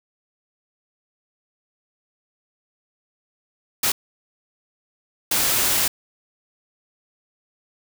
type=noise bursts at uneven times; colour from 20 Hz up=white; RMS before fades=-20 dBFS; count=2; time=3.83-3.92 / 5.31-5.88 s; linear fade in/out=5 ms; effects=none